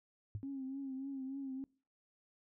sine tone with exponential decay, 103.83 Hz, G#2, in tune, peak -33 dBFS, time 0.35-0.45 s, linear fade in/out 0 ms, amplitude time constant 21 ms
sine tone with vibrato, 269.3 Hz, C#4, 50 cents flat, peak -39 dBFS, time 0.43-1.64 s, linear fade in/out 0 ms, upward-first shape triangle, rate 3.4 Hz, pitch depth 61 cents each way
effects noise-tail reverb RT60 0.4 s tail -25 dB re dry + tanh soft clip ceiling -33 dBFS

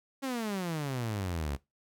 sawtooth exponential sweep, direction down, 277.2 to 67.1 Hz, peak -28 dBFS, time 0.22-1.57 s, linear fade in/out 20 ms, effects noise-tail reverb RT60 0.2 s tail -20 dB re dry

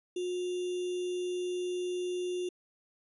sine tone with sample-and-hold, 360 Hz, F#4, 47 cents flat, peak -31 dBFS, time 0.16-2.49 s, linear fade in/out 5 ms, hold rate 3150 Hz, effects resampled to 24000 Hz

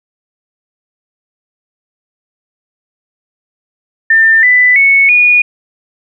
sine tone with pitch steps, 1795 / 1991.7 / 2210 / 2452 Hz, A6 / B6 / C#7 / D#7, +34 / +14 / -6 / -26 cents, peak -4 dBFS, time 4.1-5.42 s, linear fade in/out 5 ms, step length 330 ms, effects none

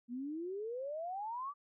sine exponential sweep, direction up, 233.1 to 1183 Hz, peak -38 dBFS, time 0.08-1.54 s, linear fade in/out 50 ms, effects none

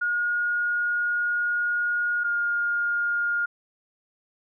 sine tone pair in turn, 1435 / 1416.9 Hz, F6 / F6, +47 / +25 cents, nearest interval unison, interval 22 cents, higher first, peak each -22 dBFS, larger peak neither, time 0.01-2.24 / 2.24-3.46 s, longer first, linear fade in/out 10 ms, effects none

